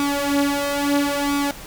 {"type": "tone with flanger", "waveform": "sawtooth", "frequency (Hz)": 284.3, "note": "C#4", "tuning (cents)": 44, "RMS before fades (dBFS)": -21, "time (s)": [0, 1.51], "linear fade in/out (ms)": 0, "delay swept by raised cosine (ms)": [0.83, 5.13], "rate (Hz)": 0.74, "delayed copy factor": 0.75, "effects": ["pink hiss -38 dBFS RMS until 1.66 s"]}